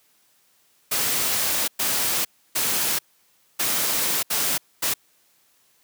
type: noise bursts at uneven times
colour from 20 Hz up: white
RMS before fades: -23 dBFS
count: 6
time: 0.91-1.68 / 1.79-2.25 / 2.55-2.99 / 3.59-4.23 / 4.3-4.58 / 4.82-4.94 s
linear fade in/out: 10 ms
effects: white hiss -62 dBFS RMS until 5.83 s + high-pass 100 Hz 12 dB/octave